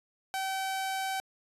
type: tone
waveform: sawtooth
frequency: 768 Hz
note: G5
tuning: 36 cents flat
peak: -27 dBFS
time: 0.34-1.2 s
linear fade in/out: 0 ms
effects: resampled to 32000 Hz